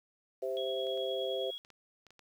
sine chord, C major, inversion second, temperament equal, 392 / 523.3 / 659.3 Hz, G4 / C5 / E5, 0 / 0 / 0 cents, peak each -37 / -35 / -39 dBFS, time 0.42-1.51 s, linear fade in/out 10 ms
sine tone with tremolo, 3319 Hz, G#7, 2 cents flat, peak -38 dBFS, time 0.57-1.58 s, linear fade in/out 0 ms, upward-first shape triangle, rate 9.6 Hz, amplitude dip 35%
clicks, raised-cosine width 0.2 ms, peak -39 dBFS, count 7, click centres 0.869 / 0.975 / 1.649 / 1.703 / 2.067 / 2.106 / 2.193 s
effects 10-bit

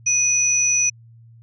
sine tone pair together, 2489 / 5920 Hz, D#7 / F#8, 0 / 0 cents, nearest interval octave + minor third, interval 1500 cents, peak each -23 / -16 dBFS, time 0.06-0.9 s, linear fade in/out 10 ms, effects added 115 Hz sine -44 dBFS peak until 1.42 s

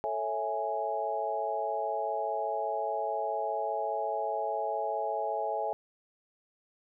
sine chord, A major seventh, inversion none, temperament equal, 440 / 554.4 / 659.3 / 830.6 Hz, A4 / C#5 / E5 / G#5, 0 / 0 / 0 / 0 cents, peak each -37 / -37 / -34 / -33 dBFS, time 0.04-5.73 s, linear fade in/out 0 ms, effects none

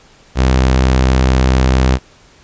sawtooth tone, 64.5 Hz, C2, 24 cents flat, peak -5 dBFS, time 0.35-1.99 s, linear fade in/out 50 ms, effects pink hiss -46 dBFS RMS until 2.43 s + resampled to 16000 Hz

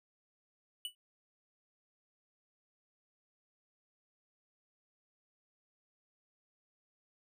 square tone with exponential decay, 2960 Hz, F#7, in tune, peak -34 dBFS, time 0.85-0.95 s, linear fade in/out 1 ms, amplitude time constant 20 ms, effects none

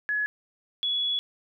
sine tone pair in turn, 1693 / 3386 Hz, G#6 / G#7, +33 / +33 cents, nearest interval octave, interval 1200 cents, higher second, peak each -24 dBFS, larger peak neither, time 0.09-0.26 / 0.83-1.19 s, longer second, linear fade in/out 0 ms, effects none

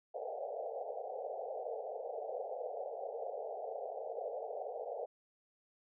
pink band-pass noise, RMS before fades -42 dBFS, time 0.14-5.06 s, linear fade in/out 10 ms, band 440 to 780 Hz, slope 96 dB/octave, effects none

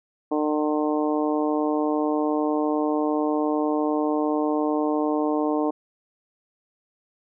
harmonic tone, 151.3 Hz, D#3, 48 cents flat, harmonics 2 / 3 / 4 / 5 / 6 / 7, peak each -23 / -27 / -29 / -31 / -33 / -34 dBFS, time 0.31-5.71 s, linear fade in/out 10 ms, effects none

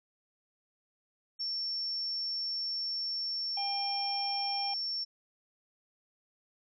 sine tone, 5440 Hz, F8, 46 cents flat, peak -32 dBFS, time 1.39-5.05 s, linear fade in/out 20 ms
harmonic tone, 799 Hz, G5, 33 cents sharp, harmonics 1 / 3 / 4, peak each -35 / -45 / -47 dBFS, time 3.57-4.74 s, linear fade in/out 5 ms
effects none

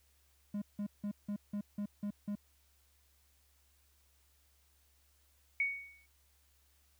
triangle tone bursts, 205.1 Hz, G#3, 21 cents flat, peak -33 dBFS, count 8, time 0.54-2.354 s, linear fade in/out 5 ms, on 78 ms, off 170 ms
sine tone with exponential decay, 2231 Hz, C#7, 11 cents sharp, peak -27 dBFS, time 5.6-6.06 s, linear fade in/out 2 ms, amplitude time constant 98 ms
effects added 69 Hz sine -70 dBFS peak until 6.99 s + white hiss -72 dBFS RMS until 6.99 s

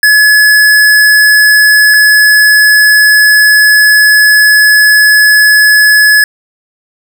square tone pair in turn, 1702 / 1702 Hz, G#6 / G#6, +42 / +42 cents, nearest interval unison, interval 0 cents, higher neither, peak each -3 dBFS, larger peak neither, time 0.03-1.94 / 1.94-6.24 s, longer second, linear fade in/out 2 ms, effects none

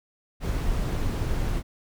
brown noise, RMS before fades -26 dBFS, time 0.4-1.63 s, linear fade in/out 50 ms, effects none

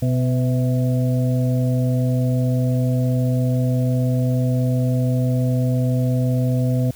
harmonic tone with a mistuned harmonic, 125.9 Hz, B2, 34 cents sharp, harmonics 1 / 2 / 4 / 5, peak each -17 / -23 / -29 / -31 dBFS, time 0.02-6.91 s, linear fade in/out 5 ms, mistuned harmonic 5, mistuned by +61 cents, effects added 60 Hz sine -46 dBFS peak until 6.95 s + white hiss -46 dBFS RMS until 6.95 s

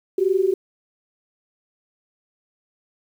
sine tone pair together, 369.6 / 392 Hz, F#4 / G4, -2 / 0 cents, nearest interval minor second, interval 102 cents, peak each -19 dBFS, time 0.18-0.54 s, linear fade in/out 5 ms, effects 8-bit

